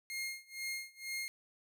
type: tone with tremolo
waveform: sawtooth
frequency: 2135 Hz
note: C7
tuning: 34 cents sharp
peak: -33 dBFS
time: 0.1-1.28 s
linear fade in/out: 0 ms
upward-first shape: sine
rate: 2.1 Hz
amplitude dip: 95%
effects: none